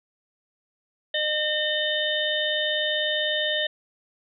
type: harmonic tone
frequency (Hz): 608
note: D#5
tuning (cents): -40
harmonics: 1 / 3 / 5 / 6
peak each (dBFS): -28 / -28 / -28 / -28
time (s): 1.14-3.67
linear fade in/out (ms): 5
effects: none